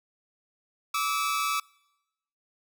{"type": "tone pair together", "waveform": "sawtooth", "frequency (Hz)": [1156.8, 1297], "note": ["D6", "E6"], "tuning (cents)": [-27, -28], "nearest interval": "major second", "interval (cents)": 199, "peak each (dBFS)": [-25, -25], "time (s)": [0.94, 1.6], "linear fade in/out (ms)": 5, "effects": ["noise-tail reverb RT60 0.9 s tail -25 dB re dry"]}